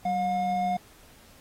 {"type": "tone pair together", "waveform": "triangle", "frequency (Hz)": [190.1, 716.9], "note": ["F#3", "F5"], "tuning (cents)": [47, 45], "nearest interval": "octave + major seventh", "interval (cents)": 2298, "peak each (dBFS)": [-30, -23], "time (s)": [0.05, 0.77], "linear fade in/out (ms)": 5, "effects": ["pink hiss -55 dBFS RMS until 1.4 s", "AAC 48 kbps"]}